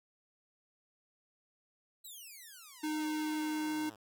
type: exponential sweep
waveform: 5% pulse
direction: down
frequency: 4090 to 101.8 Hz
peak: -40 dBFS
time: 2.04-3.96 s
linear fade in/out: 10 ms
type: tone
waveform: square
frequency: 307.3 Hz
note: D#4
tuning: 21 cents flat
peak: -34 dBFS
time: 2.83-3.9 s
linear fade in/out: 10 ms
effects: none